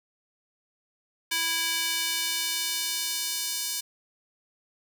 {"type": "tone with high-pass filter sweep", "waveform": "square", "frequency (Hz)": 329.6, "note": "E4", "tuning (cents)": 0, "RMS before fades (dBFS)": -29, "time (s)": [1.31, 3.81], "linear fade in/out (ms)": 10, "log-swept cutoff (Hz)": [2200, 5100], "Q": 0.92, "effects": []}